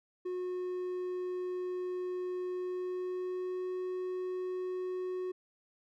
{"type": "tone with pitch glide", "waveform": "triangle", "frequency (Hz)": [363.5, 367.3], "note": ["F#4", "F#4"], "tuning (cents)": [-31, -13], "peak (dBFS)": -32, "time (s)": [0.25, 5.32], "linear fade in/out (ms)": 10, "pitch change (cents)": 18, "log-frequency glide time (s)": [2.5, 3.72], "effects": []}